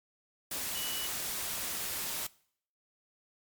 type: tone in noise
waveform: sine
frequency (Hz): 2948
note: F#7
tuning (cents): -7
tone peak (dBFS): -39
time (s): 0.75-1.07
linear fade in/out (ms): 5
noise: white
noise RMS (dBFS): -36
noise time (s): 0.51-2.27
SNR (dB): -6
effects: noise-tail reverb RT60 0.6 s tail -22 dB re dry + MP3 96 kbps